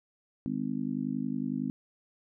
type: harmonic tone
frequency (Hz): 50.9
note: G#1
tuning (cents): -34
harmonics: 3 / 4 / 5 / 6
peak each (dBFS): -39 / -35 / -32 / -40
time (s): 0.46-1.7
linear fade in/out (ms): 0
effects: none